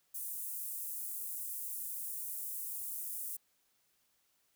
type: high-pass noise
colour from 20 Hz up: pink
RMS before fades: -41 dBFS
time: 0.14-3.37 s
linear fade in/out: 10 ms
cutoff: 10000 Hz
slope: 24 dB/octave
effects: white hiss -75 dBFS RMS until 4.55 s